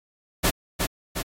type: noise with echo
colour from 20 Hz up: pink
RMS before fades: -20 dBFS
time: 0.43-0.51 s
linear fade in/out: 20 ms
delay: 360 ms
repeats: 2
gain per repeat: -4 dB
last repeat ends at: 1.23 s
effects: AAC 48 kbps